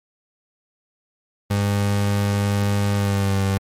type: tone with pitch glide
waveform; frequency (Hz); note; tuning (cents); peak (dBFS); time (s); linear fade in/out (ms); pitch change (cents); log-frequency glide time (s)
30% pulse; 101.3 to 97.51; G#2 to G2; -43 to -9; -15; 1.5-3.58; 10; -66; 2.95-3.36
effects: MP3 64 kbps